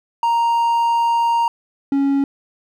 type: tone pair in turn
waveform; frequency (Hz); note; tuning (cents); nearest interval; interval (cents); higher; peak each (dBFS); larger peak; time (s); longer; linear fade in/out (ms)
triangle; 932.3 / 277.2; A#5 / C#4; 0 / 0; octave + major sixth; 2100; first; -12; neither; 0.23-1.48 / 1.92-2.24; first; 2
effects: none